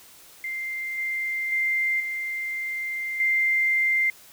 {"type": "tone with level steps", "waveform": "sine", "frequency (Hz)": 2093, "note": "C7", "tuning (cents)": 0, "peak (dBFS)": [-28, -25, -21, -27, -19], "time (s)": [0.44, 4.1], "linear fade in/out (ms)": 2, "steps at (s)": [0.98, 1.52, 2, 3.2], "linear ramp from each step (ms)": 2, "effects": ["white hiss -50 dBFS RMS until 4.32 s"]}